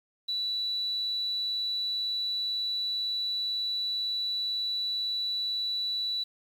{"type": "tone", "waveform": "sine", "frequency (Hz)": 3951, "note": "B7", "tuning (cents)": 0, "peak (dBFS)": -28, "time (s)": [0.28, 6.24], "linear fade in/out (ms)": 10, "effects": ["9-bit"]}